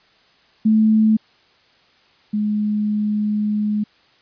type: tone pair in turn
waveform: sine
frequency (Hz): 217.8 / 210.2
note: A3 / G#3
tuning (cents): -17 / +21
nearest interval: minor second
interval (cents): 62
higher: first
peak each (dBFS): -11 / -17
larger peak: first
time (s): 0.65-1.17 / 2.33-3.84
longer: second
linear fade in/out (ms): 10
effects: white hiss -55 dBFS RMS until 4.21 s + resampled to 11025 Hz